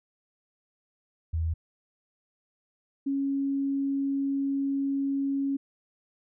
sine tone pair in turn, 81.4 / 275.9 Hz, E2 / C#4, -21 / -8 cents, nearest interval octave + major sixth, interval 2113 cents, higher second, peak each -25 dBFS, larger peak neither, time 1.33-1.54 / 3.06-5.57 s, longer second, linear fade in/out 10 ms, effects none

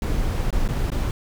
brown noise with dropouts, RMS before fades -22 dBFS, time 0.02-1.11 s, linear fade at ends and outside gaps 1 ms, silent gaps 0.506-0.527 / 0.679-0.688 / 0.902-0.918 s, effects none

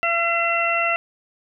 harmonic tone, 678 Hz, E5, 49 cents sharp, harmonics 1 / 2 / 3 / 4, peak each -24 / -24 / -25 / -22 dBFS, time 0.03-0.96 s, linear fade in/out 0 ms, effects none

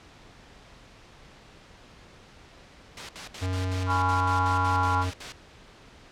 white noise bursts, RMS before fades -36 dBFS, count 13, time 2.97-5.322 s, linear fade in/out 2 ms, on 120 ms, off 66 ms
square tone with pitch glide, 92.7 to 91.53 Hz, F#2 to F#2, +4 to -18 cents, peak -27 dBFS, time 3.41-5.11 s, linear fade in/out 20 ms, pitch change -22 cents, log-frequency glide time 4.75-4.89 s
sine chord, C# dominant seventh, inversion second, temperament just, 831.5 / 997.9 / 1108.7 / 1385.9 Hz, G#5 / B5 / C#6 / E#6, +2 / +18 / 0 / -14 cents, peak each -28 / -28 / -31 / -29 dBFS, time 3.86-5.06 s, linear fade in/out 50 ms
effects pink hiss -51 dBFS RMS until 6.11 s + low-pass 5000 Hz 12 dB/octave

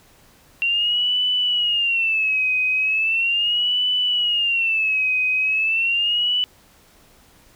sine tone with vibrato, 2739 Hz, F7, 34 cents flat, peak -17 dBFS, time 0.62-6.44 s, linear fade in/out 0 ms, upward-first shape sine, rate 0.38 Hz, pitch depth 150 cents each way, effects pink hiss -53 dBFS RMS until 7.55 s

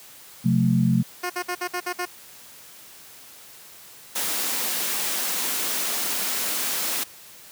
sine chord, F major, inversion second, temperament equal with one note detuned, 130.81 / 179.21 / 220 Hz, C3 / F3 / A3, 0 / +45 / 0 cents, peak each -21 dBFS, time 0.44-1.03 s, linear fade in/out 20 ms
10% pulse tone bursts, 357.7 Hz, F4, 41 cents sharp, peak -17 dBFS, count 7, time 1.23-2.056 s, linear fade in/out 10 ms, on 70 ms, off 56 ms
white high-pass noise, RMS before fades -26 dBFS, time 4.15-7.04 s, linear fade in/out 10 ms, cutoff 170 Hz, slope 48 dB/octave
effects white hiss -46 dBFS RMS until 7.51 s + high-pass 80 Hz 12 dB/octave

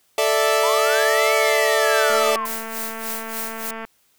sawtooth chord, A suspended fourth, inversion none, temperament equal, 440 / 587.3 / 659.3 Hz, A4 / D5 / E5, 0 / 0 / 0 cents, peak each -17 dBFS, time 0.18-2.36 s, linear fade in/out 2 ms
sine linear two-way sweep, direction up then down, 937 to 2273 to 1028 Hz, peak -23 dBFS, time 0.63-2.46 s, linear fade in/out 5 ms, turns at 1.35 s
click train, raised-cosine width 0.5 ms, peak -18 dBFS, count 393, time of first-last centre 2.1-3.85 s, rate 224 Hz
blue noise with tremolo, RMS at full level -28 dBFS, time 2.45-3.71 s, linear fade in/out 5 ms, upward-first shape sine, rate 3.4 Hz, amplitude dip 80%
effects white hiss -62 dBFS RMS until 4.18 s

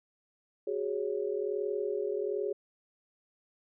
sine chord, F# suspended second, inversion none, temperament equal with one note detuned, 374.1 / 415.3 / 554.4 Hz, F#4 / G#4 / C#5, +19 / 0 / 0 cents, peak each -35 / -32 / -38 dBFS, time 0.67-2.53 s, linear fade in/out 5 ms, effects none

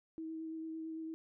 sine tone with vibrato, 321.1 Hz, E4, 45 cents flat, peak -40 dBFS, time 0.18-1.14 s, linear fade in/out 0 ms, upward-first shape sine, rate 8.9 Hz, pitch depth 13 cents each way, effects none

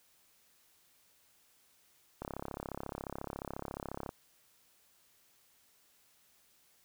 click train, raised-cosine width 1 ms, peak -25 dBFS, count 65, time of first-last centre 2.22-4.091 s, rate 34.2 Hz, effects white hiss -68 dBFS RMS until 6.84 s

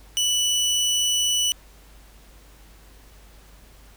25% pulse tone, 2964 Hz, F#7, 2 cents sharp, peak -16 dBFS, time 0.17-1.52 s, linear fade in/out 0 ms, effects added 50 Hz sine -48 dBFS peak until 3.96 s + pink hiss -53 dBFS RMS until 3.96 s

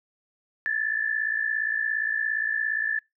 sine tone pair together, 1711 / 1768.3 Hz, A6 / A6, -49 / +8 cents, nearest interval minor second, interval 57 cents, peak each -27 / -26 dBFS, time 0.66-2.99 s, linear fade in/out 0 ms, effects noise-tail reverb RT60 0.2 s tail -25 dB re dry

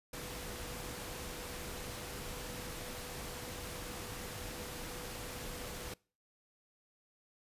sine tone in noise, 493.5 Hz, B4, 1 cent flat, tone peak -51 dBFS, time 0.13-5.94 s, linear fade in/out 5 ms, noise pink, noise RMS -44 dBFS, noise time 0.13-5.94 s, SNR -10 dB, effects noise-tail reverb RT60 0.4 s tail -25 dB re dry + resampled to 32000 Hz

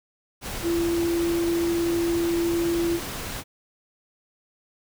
sine tone in noise, 339.2 Hz, E4, 50 cents sharp, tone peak -21 dBFS, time 0.62-3 s, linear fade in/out 50 ms, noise pink, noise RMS -33 dBFS, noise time 0.41-3.44 s, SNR +9 dB, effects none

